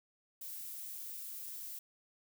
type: noise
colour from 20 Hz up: violet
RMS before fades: -45 dBFS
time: 0.41-1.79 s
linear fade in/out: 5 ms
effects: none